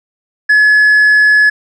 triangle tone with hard clipping, 1703 Hz, G#6, 43 cents sharp, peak -4 dBFS, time 0.49-1.5 s, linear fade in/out 10 ms, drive 1 dB, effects none

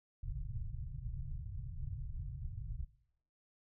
pink low-pass noise, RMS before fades -42 dBFS, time 0.23-2.85 s, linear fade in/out 5 ms, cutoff 150 Hz, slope 96 dB/octave, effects noise-tail reverb RT60 0.7 s tail -18 dB re dry

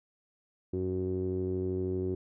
sawtooth tone with low-pass filter, 92.7 Hz, F#2, 4 cents sharp, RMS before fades -32 dBFS, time 0.73-2.15 s, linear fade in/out 5 ms, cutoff 360 Hz, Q 7.2, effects none

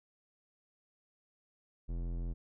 square tone with low-pass filter, 42.83 Hz, F1, 33 cents flat, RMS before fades -37 dBFS, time 1.88-2.34 s, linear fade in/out 20 ms, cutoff 340 Hz, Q 0.65, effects none

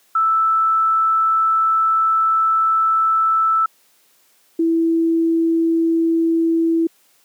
sine tone pair in turn, 1318.5 / 329.6 Hz, E6 / E4, 0 / 0 cents, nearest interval 2 octaves, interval 2400 cents, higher first, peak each -13 dBFS, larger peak neither, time 0.15-3.66 / 4.59-6.87 s, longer first, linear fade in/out 5 ms, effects white hiss -57 dBFS RMS until 7.24 s + high-pass 200 Hz 12 dB/octave

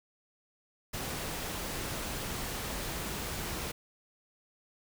pink noise, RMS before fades -37 dBFS, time 0.93-3.72 s, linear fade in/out 10 ms, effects none

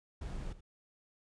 brown noise with echo, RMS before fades -40 dBFS, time 0.21-0.53 s, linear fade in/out 5 ms, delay 78 ms, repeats 1, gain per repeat -15 dB, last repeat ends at 0.608 s, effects resampled to 22050 Hz

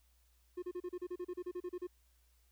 triangle tone bursts, 357.9 Hz, F4, 42 cents sharp, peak -36 dBFS, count 15, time 0.57-1.871 s, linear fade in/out 10 ms, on 55 ms, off 34 ms, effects added 60 Hz sine -68 dBFS peak until 2.51 s + white hiss -75 dBFS RMS until 2.51 s

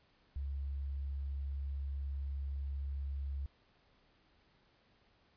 sine tone, 69.2 Hz, C#2, 2 cents flat, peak -36 dBFS, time 0.36-3.46 s, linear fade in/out 0 ms, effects pink hiss -70 dBFS RMS until 5.36 s + resampled to 11025 Hz

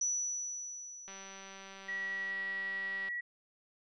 sine tone with exponential decay, 5920 Hz, F#8, in tune, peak -29 dBFS, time 0.01-2.31 s, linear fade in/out 5 ms, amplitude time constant 500 ms
click train, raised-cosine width 0.3 ms, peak -34 dBFS, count 390, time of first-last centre 1.08-3.085 s, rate 194 Hz
sine tone, 1929 Hz, B6, 41 cents flat, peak -35 dBFS, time 1.88-3.21 s, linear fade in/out 10 ms
effects none

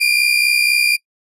35% pulse tone pair together, 2372 / 2436 Hz, D7 / D#7, +17 / -37 cents, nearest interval unison, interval 46 cents, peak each -13 dBFS, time 0-0.97 s, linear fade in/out 20 ms, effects noise-tail reverb RT60 0.1 s tail -24 dB re dry + resampled to 32000 Hz

